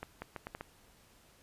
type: accelerating click train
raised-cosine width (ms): 0.5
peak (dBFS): -25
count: 6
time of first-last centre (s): 0.03-0.61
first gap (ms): 190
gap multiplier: 0.75
effects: pink hiss -63 dBFS RMS until 1.42 s + resampled to 32000 Hz